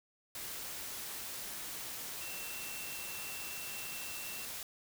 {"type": "tone in noise", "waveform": "sine", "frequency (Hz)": 2697, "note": "E7", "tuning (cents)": 39, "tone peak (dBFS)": -47, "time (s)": [2.21, 4.45], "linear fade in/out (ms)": 2, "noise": "white", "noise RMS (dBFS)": -43, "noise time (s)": [0.35, 4.63], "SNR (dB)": -7, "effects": []}